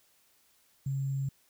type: tone with sample-and-hold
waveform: sine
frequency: 136.6 Hz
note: C#3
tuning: 25 cents flat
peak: -29 dBFS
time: 0.86-1.29 s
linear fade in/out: 5 ms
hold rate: 7350 Hz
effects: white hiss -67 dBFS RMS until 1.49 s